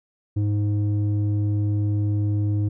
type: tone with low-pass filter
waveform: square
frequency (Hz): 103.83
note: G#2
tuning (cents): 0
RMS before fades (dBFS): -22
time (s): 0.36-2.69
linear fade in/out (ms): 10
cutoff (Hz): 240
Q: 2.5
effects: none